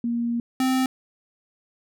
sine / square tone pair in turn, 235.6 / 259.8 Hz, A#3 / C4, +19 / -12 cents, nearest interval major second, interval 169 cents, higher second, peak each -22 / -20 dBFS, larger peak second, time 0.04-0.4 / 0.6-0.86 s, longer first, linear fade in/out 2 ms, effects none

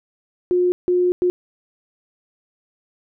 sine tone bursts at uneven times, 358.6 Hz, F4, 46 cents sharp, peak -14 dBFS, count 3, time 0.51-0.72 / 0.88-1.12 / 1.22-1.3 s, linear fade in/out 0 ms, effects none

